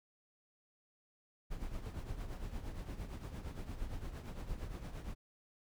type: noise with tremolo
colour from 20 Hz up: brown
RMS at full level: -40 dBFS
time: 1.5-5.15 s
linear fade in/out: 20 ms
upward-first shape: triangle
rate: 8.7 Hz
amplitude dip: 70%
effects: none